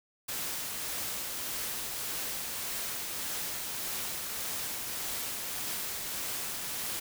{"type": "noise with tremolo", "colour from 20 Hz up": "white", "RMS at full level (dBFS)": -35, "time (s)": [0.28, 7], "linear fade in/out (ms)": 10, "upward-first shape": "triangle", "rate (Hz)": 1.7, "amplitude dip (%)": 25, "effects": []}